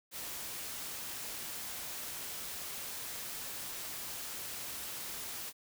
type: noise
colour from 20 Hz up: white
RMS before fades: -42 dBFS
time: 0.11-5.53 s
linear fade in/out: 50 ms
effects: none